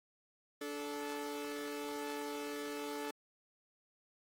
sawtooth tone pair together, 290.6 / 435.4 Hz, D4 / A4, -18 / -18 cents, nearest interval perfect fifth, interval 700 cents, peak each -39 / -38 dBFS, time 0.61-3.11 s, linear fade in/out 5 ms, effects AAC 64 kbps

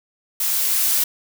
blue noise with level ramp, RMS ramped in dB -21 to -18 dBFS, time 0.4-1.04 s, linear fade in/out 5 ms, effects none

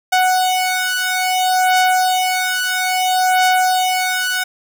sawtooth beating tone pair, 740 / 740.6 Hz, F#5 / F#5, 0 / +1 cents, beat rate 0.6 Hz, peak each -13 dBFS, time 0.12-4.44 s, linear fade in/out 10 ms, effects none

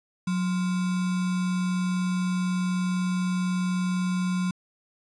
sine tone with sample-and-hold, 182 Hz, F#3, 28 cents flat, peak -23 dBFS, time 0.27-4.51 s, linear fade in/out 5 ms, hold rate 1225 Hz, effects resampled to 22050 Hz

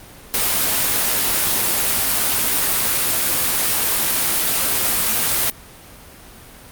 white noise with comb filter, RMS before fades -18 dBFS, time 0.34-5.5 s, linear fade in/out 0 ms, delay 16 ms, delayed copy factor -0.5, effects pink hiss -41 dBFS RMS until 6.71 s + Opus 32 kbps

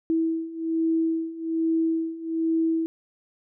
sine beating tone pair, 325 / 326.2 Hz, E4 / E4, -24 / -18 cents, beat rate 1.2 Hz, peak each -27 / -24 dBFS, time 0.1-2.86 s, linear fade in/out 0 ms, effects none

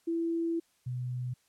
sine tone pair in turn, 333.2 / 124.81 Hz, E4 / B2, +19 / +19 cents, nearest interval octave + perfect fourth, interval 1700 cents, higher first, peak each -28 / -32 dBFS, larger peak first, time 0.07-0.6 / 0.86-1.34 s, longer first, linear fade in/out 10 ms, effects white hiss -70 dBFS RMS until 1.48 s + low-pass 11000 Hz 12 dB/octave

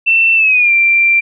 sine tone with pitch glide, 2682 to 2362 Hz, E7 to D7, +29 to +9 cents, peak -7 dBFS, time 0.06-1.21 s, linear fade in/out 20 ms, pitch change -220 cents, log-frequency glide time 0.35-0.72 s, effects none

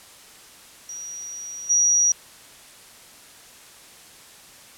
sine tone with level steps, 5770 Hz, F#8, 44 cents flat, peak -32 / -15 dBFS, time 0.89-2.12 s, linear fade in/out 2 ms, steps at 1.69 s, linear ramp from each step 20 ms, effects white hiss -47 dBFS RMS until 4.77 s + low-pass 11000 Hz 12 dB/octave

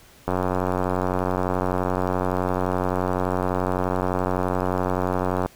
click train, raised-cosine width 1 ms, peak -9 dBFS, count 476, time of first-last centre 0.28-5.46 s, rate 91.7 Hz, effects pink hiss -51 dBFS RMS until 5.55 s

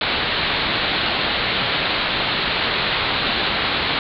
white low-pass noise, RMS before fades -21 dBFS, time 0.01-3.99 s, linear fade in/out 2 ms, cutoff 4300 Hz, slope 96 dB/octave, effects none

